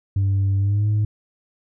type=tone with pitch glide; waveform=sine; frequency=98 to 105.64 Hz; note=G2 to G#2; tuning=0 to +30 cents; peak=-14 dBFS; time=0.16-1.05 s; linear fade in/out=5 ms; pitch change=+130 cents; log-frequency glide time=0.58-0.88 s; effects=tanh soft clip ceiling -15 dBFS